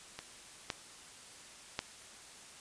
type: clicks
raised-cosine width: 0.2 ms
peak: -24 / -17 / -16 dBFS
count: 3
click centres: 0.19 / 0.702 / 1.791 s
effects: white hiss -53 dBFS RMS until 2.6 s + resampled to 22050 Hz